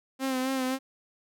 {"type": "tone with vibrato", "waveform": "sawtooth", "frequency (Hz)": 261.6, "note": "C4", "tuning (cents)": 0, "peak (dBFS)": -23, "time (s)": [0.19, 0.79], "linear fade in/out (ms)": 50, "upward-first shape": "sine", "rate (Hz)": 3.8, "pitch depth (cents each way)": 39, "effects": []}